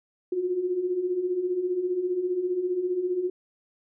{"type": "beating tone pair", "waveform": "sine", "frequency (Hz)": [349.2, 364.2], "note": ["F4", "F#4"], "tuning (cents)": [0, -27], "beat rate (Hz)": 15, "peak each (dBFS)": [-32, -25], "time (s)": [0.32, 3.3], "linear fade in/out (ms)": 5, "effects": []}